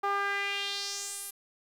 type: tone with band-pass filter sweep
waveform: sawtooth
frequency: 400.2 Hz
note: G4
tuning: 36 cents sharp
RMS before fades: -33 dBFS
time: 0.03-1.31 s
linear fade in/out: 10 ms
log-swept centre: 1000 to 12000 Hz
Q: 2.8
effects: 10-bit